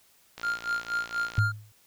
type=click train; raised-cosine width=0.2 ms; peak=-22 dBFS; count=59; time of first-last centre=0.38-1.389 s; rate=57.5 Hz
type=tone with tremolo; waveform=triangle; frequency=1401 Hz; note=F6; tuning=5 cents sharp; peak=-23 dBFS; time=0.43-1.52 s; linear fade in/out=5 ms; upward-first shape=sine; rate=4.2 Hz; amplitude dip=95%
type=tone with exponential decay; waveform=sine; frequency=105.9 Hz; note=G#2; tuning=34 cents sharp; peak=-17 dBFS; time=1.38-1.72 s; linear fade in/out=0 ms; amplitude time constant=72 ms
effects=white hiss -62 dBFS RMS until 1.86 s